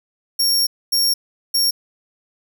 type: tone bursts at uneven times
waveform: sawtooth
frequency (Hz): 5530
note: F8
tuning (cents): -18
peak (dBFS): -12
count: 3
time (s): 0.39-0.67 / 0.92-1.14 / 1.54-1.71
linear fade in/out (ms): 10
effects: none